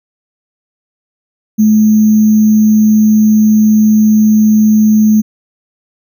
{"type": "tone with sample-and-hold", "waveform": "sine", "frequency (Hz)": 214.7, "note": "A3", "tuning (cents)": -42, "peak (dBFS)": -4, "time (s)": [1.58, 5.22], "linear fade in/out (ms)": 20, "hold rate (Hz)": 6300, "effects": []}